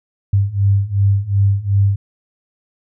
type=beating tone pair; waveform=sine; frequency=98 / 100.7 Hz; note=G2 / G2; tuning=0 / +47 cents; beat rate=2.7 Hz; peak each=-16 / -14 dBFS; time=0.33-1.96 s; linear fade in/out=5 ms; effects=none